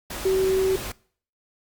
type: tone in noise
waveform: sine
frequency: 380 Hz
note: F#4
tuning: 46 cents sharp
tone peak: -18 dBFS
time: 0.25-0.76 s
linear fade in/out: 5 ms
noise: pink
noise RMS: -33 dBFS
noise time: 0.1-0.92 s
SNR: +12 dB
effects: noise-tail reverb RT60 0.5 s tail -22 dB re dry + Opus 48 kbps